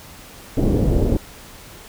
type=low-pass noise; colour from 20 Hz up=pink; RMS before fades=-17 dBFS; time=0.57-1.17 s; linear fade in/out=5 ms; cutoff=520 Hz; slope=24 dB/octave; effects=pink hiss -41 dBFS RMS until 1.88 s